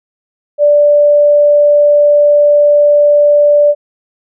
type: tone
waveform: sine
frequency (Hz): 586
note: D5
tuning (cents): -4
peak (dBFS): -4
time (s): 0.58-3.75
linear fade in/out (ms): 50
effects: none